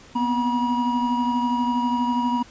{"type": "tone cluster", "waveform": "triangle", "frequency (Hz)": [243.6, 255.9, 962], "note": ["B3", "C4", "B5"], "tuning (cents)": [-24, -38, -46], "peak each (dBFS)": [-21, -28, -21], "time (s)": [0.15, 2.43], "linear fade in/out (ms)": 10, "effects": ["pink hiss -48 dBFS RMS until 2.5 s", "resampled to 16000 Hz"]}